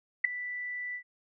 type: tone with ADSR envelope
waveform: sine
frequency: 1975.5 Hz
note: B6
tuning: in tune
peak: -16 dBFS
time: 0.24-1.03 s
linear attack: 9 ms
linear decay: 3 ms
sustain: -18 dB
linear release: 82 ms
effects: none